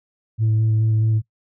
sine tone with vibrato, 110 Hz, A2, in tune, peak -13 dBFS, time 0.38-1.22 s, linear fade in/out 50 ms, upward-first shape square, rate 4.7 Hz, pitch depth 11 cents each way, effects noise-tail reverb RT60 0.1 s tail -21 dB re dry + tanh soft clip ceiling -13 dBFS

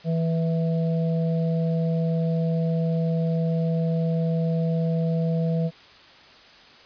harmonic tone, 164.3 Hz, E3, 5 cents flat, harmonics 1 / 3 / 4, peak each -21 / -31 / -33 dBFS, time 0.04-5.71 s, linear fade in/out 50 ms, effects white hiss -49 dBFS RMS until 6.85 s + resampled to 11025 Hz

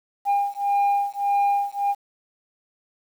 sine beating tone pair, 805 / 806.7 Hz, G5 / G5, +46 / +49 cents, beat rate 1.7 Hz, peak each -20 dBFS, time 0.25-1.95 s, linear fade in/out 50 ms, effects tanh soft clip ceiling -16 dBFS + 8-bit

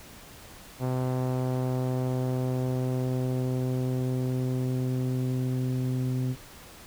sawtooth tone with low-pass filter sweep, 127.9 Hz, C3, 39 cents flat, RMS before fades -28 dBFS, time 0.79-6.36 s, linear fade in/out 50 ms, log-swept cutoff 870 to 260 Hz, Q 1.1, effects pink hiss -48 dBFS RMS until 6.86 s

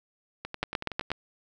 two click trains, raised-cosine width 0.3 ms, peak -11 / -19 dBFS, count 5 / 8, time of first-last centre 0.63-1.117 / 0.45-1.104 s, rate 8.22 / 10.7 Hz, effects none

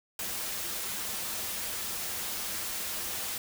white noise with comb filter, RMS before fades -35 dBFS, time 0.19-3.38 s, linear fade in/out 2 ms, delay 7.1 ms, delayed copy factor -0.5, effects none

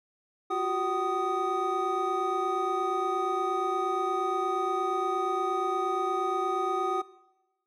triangle tone cluster, 353.9 / 382.4 / 760 / 1242 Hz, F4 / G4 / F#5 / D#6, +23 / -43 / +46 / -3 cents, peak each -31 / -31 / -31 / -29 dBFS, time 0.5-7.02 s, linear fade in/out 10 ms, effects noise-tail reverb RT60 1.0 s tail -19 dB re dry

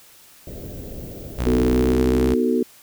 pink band-stop noise, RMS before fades -34 dBFS, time 0.47-1.93 s, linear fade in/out 0 ms, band 630 to 16000 Hz, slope 48 dB/octave
sawtooth tone with pitch glide, 61.2 to 64.84 Hz, B1 to C2, -15 to -15 cents, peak -17 dBFS, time 1.38-2.35 s, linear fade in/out 20 ms, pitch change +100 cents, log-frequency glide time 1.59-1.99 s
sine chord, B dominant seventh, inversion none, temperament just, 246.9 / 308.7 / 370.4 / 444.5 Hz, B3 / D#4 / F#4 / A4, 0 / -14 / +2 / +18 cents, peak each -20 / -26 / -22 / -23 dBFS, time 1.46-2.63 s, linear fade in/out 5 ms
effects white hiss -49 dBFS RMS until 2.82 s

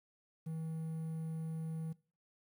triangle tone with quantisation, 160.8 Hz, E3, 43 cents flat, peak -36 dBFS, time 0.46-1.93 s, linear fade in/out 10 ms, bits 11, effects noise-tail reverb RT60 0.4 s tail -21 dB re dry

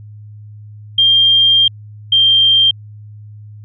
sine tone pair in turn, 3194 / 3174 Hz, G7 / G7, +32 / +21 cents, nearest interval unison, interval 11 cents, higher first, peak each -7 dBFS, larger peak neither, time 0.98-1.68 / 2.12-2.71 s, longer first, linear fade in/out 5 ms, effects added 105 Hz sine -32 dBFS peak until 3.64 s

